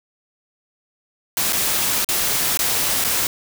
white noise with dropouts, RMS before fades -20 dBFS, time 1.37-3.27 s, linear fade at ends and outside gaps 1 ms, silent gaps 1.524-1.53 / 2.046-2.088 / 2.573-2.591 / 3.041-3.046 s, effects none

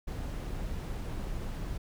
brown noise, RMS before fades -36 dBFS, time 0.07-1.78 s, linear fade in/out 10 ms, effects none

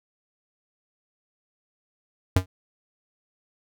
square tone with exponential decay, 92.5 Hz, F#2, in tune, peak -13 dBFS, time 2.36-2.46 s, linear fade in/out 5 ms, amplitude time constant 20 ms, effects none

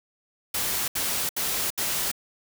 white noise bursts, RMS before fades -27 dBFS, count 4, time 0.54-2.116 s, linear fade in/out 5 ms, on 340 ms, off 72 ms, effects none

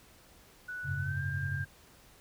sine tone with pitch glide, 1480 to 1595.4 Hz, F#6 to G6, 0 to +30 cents, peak -37 dBFS, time 0.68-1.65 s, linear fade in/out 10 ms, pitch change +130 cents, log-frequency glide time 0.97-1.22 s
sine chord, F# suspended second, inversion none, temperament equal, 92.5 / 103.83 / 138.59 Hz, F#2 / G#2 / C#3, 0 / 0 / 0 cents, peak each -37 / -39 / -35 dBFS, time 0.83-1.66 s, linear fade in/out 50 ms
effects pink hiss -59 dBFS RMS until 2.2 s

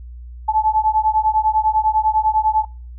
sine beating tone pair, 862 / 872 Hz, A5 / A5, -36 / -16 cents, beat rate 10 Hz, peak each -17 / -17 dBFS, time 0.48-2.65 s, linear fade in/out 10 ms, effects noise-tail reverb RT60 0.4 s tail -25 dB re dry + added 60 Hz sine -32 dBFS peak until 2.98 s

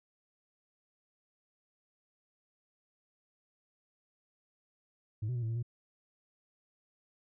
sine tone with pitch steps, 107 / 124.9 / 120.3 / 112.1 / 114.8 / 119.2 Hz, A2 / B2 / B2 / A2 / A#2 / A#2, -48 / +20 / -45 / +33 / -26 / +39 cents, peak -29 dBFS, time 5.22-5.628 s, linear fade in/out 10 ms, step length 68 ms, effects tanh soft clip ceiling -31 dBFS

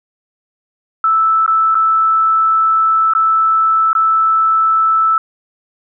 sine tone with dropouts, 1316 Hz, E6, 3 cents flat, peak -9 dBFS, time 1.04-5.18 s, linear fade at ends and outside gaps 2 ms, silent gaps 1.463-1.478 / 1.746-1.752 / 3.136-3.15 / 3.931-3.951 s, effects none

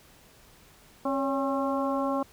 harmonic tone with a mistuned harmonic, 269.9 Hz, C#4, 46 cents flat, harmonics 1 / 2 / 3 / 4 / 5, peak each -29 / -30 / -34 / -32 / -41 dBFS, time 1.05-2.23 s, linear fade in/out 5 ms, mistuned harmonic 2, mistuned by +62 cents, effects pink hiss -56 dBFS RMS until 2.32 s

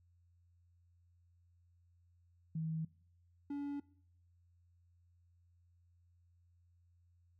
sine / triangle tone pair in turn, 160 / 285.1 Hz, D#3 / C#4, +49 / +49 cents, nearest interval minor seventh, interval 1000 cents, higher second, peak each -36 / -36 dBFS, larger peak neither, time 2.55-2.85 / 3.5-3.8 s, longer neither, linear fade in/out 5 ms, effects noise-tail reverb RT60 0.6 s tail -22 dB re dry + added 87 Hz sine -67 dBFS peak until 7.39 s

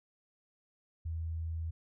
sine tone, 81.6 Hz, E2, 17 cents flat, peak -34 dBFS, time 1.05-1.71 s, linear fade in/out 10 ms, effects none

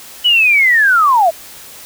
sine linear sweep, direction down, 2994 to 622.3 Hz, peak -7 dBFS, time 0.24-1.31 s, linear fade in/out 20 ms, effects white hiss -35 dBFS RMS until 1.85 s

